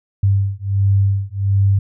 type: beating tone pair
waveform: sine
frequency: 98 / 99.4 Hz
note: G2 / G2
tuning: 0 / +25 cents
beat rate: 1.4 Hz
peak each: -16 / -16 dBFS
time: 0.23-1.79 s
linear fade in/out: 5 ms
effects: none